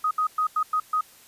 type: tone bursts at uneven times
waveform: sine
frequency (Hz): 1253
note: D#6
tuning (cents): +12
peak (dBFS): -20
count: 6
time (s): 0.04-0.11 / 0.18-0.27 / 0.38-0.47 / 0.56-0.63 / 0.73-0.8 / 0.93-1.01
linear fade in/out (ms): 5
effects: white hiss -52 dBFS RMS until 1.27 s + resampled to 32000 Hz